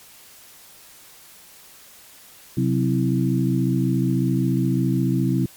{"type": "harmonic tone with a mistuned harmonic", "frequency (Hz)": 65.41, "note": "C2", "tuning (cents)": 0, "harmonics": [2, 3, 4, 5], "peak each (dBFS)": [-21, -23, -24, -25], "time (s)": [2.57, 5.46], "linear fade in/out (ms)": 5, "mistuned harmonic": 3, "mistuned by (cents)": -100, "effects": ["white hiss -47 dBFS RMS until 5.56 s", "MP3 96 kbps"]}